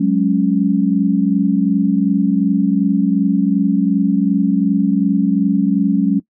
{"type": "chord", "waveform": "sine", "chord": "F# suspended second", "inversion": "none", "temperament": "equal", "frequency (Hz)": [185, 207.7, 277.2], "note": ["F#3", "G#3", "C#4"], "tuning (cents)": [0, 0, 0], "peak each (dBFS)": -16, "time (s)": [0, 6.2], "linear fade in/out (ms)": 10, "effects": ["noise-tail reverb RT60 0.1 s tail -20 dB re dry"]}